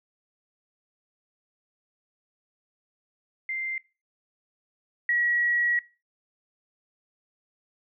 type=tone pair in turn; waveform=sine; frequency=2090 / 1917.4 Hz; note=C7 / A#6; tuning=-2 / +48 cents; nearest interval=minor second; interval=150 cents; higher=first; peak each=-28 / -21 dBFS; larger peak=second; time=3.49-3.78 / 5.09-5.79 s; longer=second; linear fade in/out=2 ms; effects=noise-tail reverb RT60 0.3 s tail -21 dB re dry